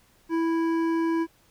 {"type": "tone with hard clipping", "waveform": "sine", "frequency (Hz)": 329.6, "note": "E4", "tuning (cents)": 0, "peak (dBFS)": -24, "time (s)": [0.29, 1.27], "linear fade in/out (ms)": 50, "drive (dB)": 11, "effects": ["pink hiss -61 dBFS RMS until 1.5 s"]}